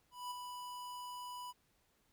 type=tone with ADSR envelope; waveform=square; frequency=987.8 Hz; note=B5; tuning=in tune; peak=-40 dBFS; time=0.11-1.53 s; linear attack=200 ms; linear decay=12 ms; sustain=-5 dB; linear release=31 ms; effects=pink hiss -75 dBFS RMS until 2.12 s